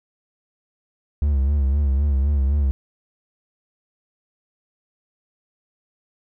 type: tone with vibrato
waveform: triangle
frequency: 70 Hz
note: C#2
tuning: 18 cents sharp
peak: -14 dBFS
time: 1.22-2.71 s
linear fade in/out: 0 ms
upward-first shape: sine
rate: 3.9 Hz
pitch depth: 87 cents each way
effects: none